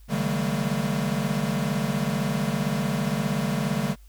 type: tone cluster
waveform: square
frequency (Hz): 141 / 158 / 189.7 / 205.1 / 227.1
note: C#3 / D#3 / F#3 / G#3 / A#3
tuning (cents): +30 / +27 / +43 / -21 / -45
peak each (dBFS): -31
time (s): 0.08-3.96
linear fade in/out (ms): 50
effects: added 50 Hz sine -46 dBFS peak until 4.08 s + white hiss -62 dBFS RMS until 4.08 s